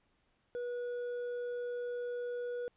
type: tone with hard clipping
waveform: sine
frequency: 485.9 Hz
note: B4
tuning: 28 cents flat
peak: -37 dBFS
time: 0.55-2.68 s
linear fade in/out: 0 ms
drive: 4 dB
effects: pink hiss -75 dBFS RMS until 2.76 s + resampled to 8000 Hz